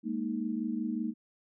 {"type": "chord", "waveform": "sine", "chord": "Ab suspended second", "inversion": "none", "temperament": "equal", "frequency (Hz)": [207.7, 233.1, 311.1], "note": ["Ab3", "Bb3", "Eb4"], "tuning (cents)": [0, 0, 0], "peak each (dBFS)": [-36, -33, -36], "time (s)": [0.03, 1.14], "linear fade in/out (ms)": 50, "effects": []}